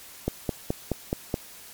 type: click train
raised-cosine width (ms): 2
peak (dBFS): -11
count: 6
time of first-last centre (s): 0.28-1.342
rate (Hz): 4.71
effects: white hiss -46 dBFS RMS until 1.73 s + MP3 96 kbps